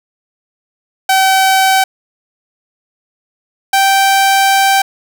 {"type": "tone pair in turn", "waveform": "sawtooth", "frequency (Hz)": [766, 780.3], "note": ["G5", "G5"], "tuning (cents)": [-40, -8], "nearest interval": "unison", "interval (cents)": 32, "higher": "second", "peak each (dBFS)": -4, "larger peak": "neither", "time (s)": [[1.09, 1.84], [3.73, 4.82]], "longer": "second", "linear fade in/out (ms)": 5, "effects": []}